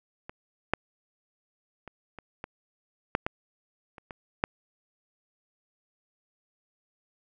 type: clicks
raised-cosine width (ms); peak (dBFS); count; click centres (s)
0.5; -24 / -8 / -27 / -27 / -21 / -8 / -13 / -30 / -24 / -8; 10; 0.295 / 0.736 / 1.877 / 2.187 / 2.441 / 3.151 / 3.265 / 3.982 / 4.108 / 4.439
effects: none